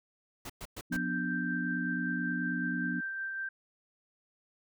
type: noise bursts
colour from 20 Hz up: pink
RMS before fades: -42 dBFS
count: 4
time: 0.45-0.968 s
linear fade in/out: 5 ms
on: 47 ms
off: 110 ms
type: chord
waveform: sine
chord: B diminished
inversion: second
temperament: just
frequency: 177.8 / 246.9 / 296.3 Hz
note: F3 / B3 / D4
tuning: +31 / 0 / +15 cents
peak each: -36 / -35 / -38 dBFS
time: 0.9-3.01 s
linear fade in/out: 20 ms
type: tone with tremolo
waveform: sine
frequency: 1568 Hz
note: G6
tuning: in tune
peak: -33 dBFS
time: 0.92-3.49 s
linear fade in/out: 5 ms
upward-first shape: sine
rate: 5.3 Hz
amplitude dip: 25%
effects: none